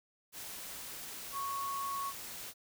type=tone in noise; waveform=sine; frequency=1107 Hz; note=C#6; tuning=3 cents flat; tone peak=-35 dBFS; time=1.32-2.13 s; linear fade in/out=50 ms; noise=white; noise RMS=-45 dBFS; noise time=0.32-2.54 s; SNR=+7 dB; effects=none